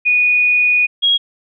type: tone pair in turn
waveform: sine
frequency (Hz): 2466 / 3292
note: D#7 / G#7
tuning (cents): -16 / -16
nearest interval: perfect fourth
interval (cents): 500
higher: second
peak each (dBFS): -10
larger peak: neither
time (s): 0.05-0.87 / 1.02-1.18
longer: first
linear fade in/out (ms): 20
effects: none